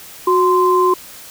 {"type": "tone pair together", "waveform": "sine", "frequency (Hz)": [366.1, 1039.4], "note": ["F#4", "C6"], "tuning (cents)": [-18, -12], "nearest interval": "octave + tritone", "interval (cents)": 1806, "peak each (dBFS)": -13, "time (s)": [0.27, 0.94], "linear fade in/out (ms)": 5, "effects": ["white hiss -37 dBFS RMS until 1.3 s"]}